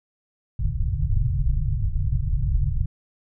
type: low-pass noise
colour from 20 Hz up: pink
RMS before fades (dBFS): -22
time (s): 0.59-2.86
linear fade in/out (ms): 5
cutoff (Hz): 150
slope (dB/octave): 96
effects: none